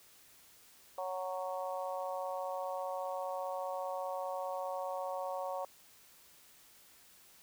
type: harmonic tone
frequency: 185 Hz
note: F#3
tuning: in tune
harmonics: 3 / 4 / 5 / 6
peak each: -39 / -41 / -43 / -45 dBFS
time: 0.98-5.65 s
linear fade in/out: 2 ms
effects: white hiss -61 dBFS RMS until 7.42 s